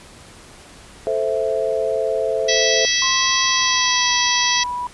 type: chord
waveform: sine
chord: A minor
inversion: none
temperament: equal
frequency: 440 / 523.3 / 659.3 Hz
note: A4 / C5 / E5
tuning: 0 / 0 / 0 cents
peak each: -22 dBFS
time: 1.07-2.85 s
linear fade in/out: 0 ms
type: harmonic tone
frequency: 654 Hz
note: E5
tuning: 14 cents flat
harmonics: 3 / 4 / 5 / 6 / 7 / 8 / 9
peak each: -22 / -27 / -23 / -25 / -25 / -25 / -23 dBFS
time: 2.48-4.64 s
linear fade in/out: 10 ms
type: tone with pitch glide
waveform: sine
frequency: 1051 to 980.6 Hz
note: C6 to B5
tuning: +7 to -13 cents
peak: -22 dBFS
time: 3.02-4.87 s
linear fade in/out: 2 ms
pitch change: -120 cents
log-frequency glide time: 3.45-4.13 s
effects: pink hiss -43 dBFS RMS until 4.93 s + resampled to 24000 Hz